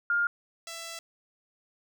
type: tone pair in turn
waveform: sine / 5% pulse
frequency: 1410 / 665.4 Hz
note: F6 / E5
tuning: +16 / +16 cents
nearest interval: octave + minor second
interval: 1300 cents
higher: first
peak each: -23 / -27 dBFS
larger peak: first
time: 0.1-0.27 / 0.67-0.99 s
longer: second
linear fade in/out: 2 ms
effects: none